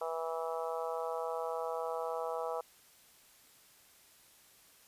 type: harmonic tone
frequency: 163.6 Hz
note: E3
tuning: 13 cents flat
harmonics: 3 / 4 / 5 / 6 / 7 / 8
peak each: -38 / -40 / -42 / -44 / -45 / -46 dBFS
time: 0.01-2.61 s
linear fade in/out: 5 ms
effects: white hiss -62 dBFS RMS until 4.87 s + resampled to 32000 Hz